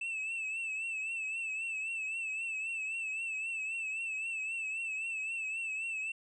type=tone with vibrato; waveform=triangle; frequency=2637 Hz; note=E7; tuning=in tune; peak=-33 dBFS; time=0.01-6.12 s; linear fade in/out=5 ms; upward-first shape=triangle; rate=3.8 Hz; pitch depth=69 cents each way; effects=resampled to 24000 Hz